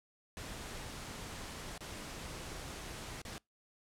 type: noise with dropouts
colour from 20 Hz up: pink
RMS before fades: -45 dBFS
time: 0.37-3.38 s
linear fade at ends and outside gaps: 0 ms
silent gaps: 1.778-1.807 / 3.217-3.251 s
effects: noise-tail reverb RT60 0.2 s tail -26 dB re dry + low-pass 10000 Hz 12 dB/octave